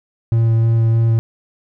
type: tone with vibrato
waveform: triangle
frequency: 114 Hz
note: A#2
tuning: 38 cents flat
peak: -9 dBFS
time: 0.32-1.19 s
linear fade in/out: 0 ms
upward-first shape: square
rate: 3.2 Hz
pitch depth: 8 cents each way
effects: none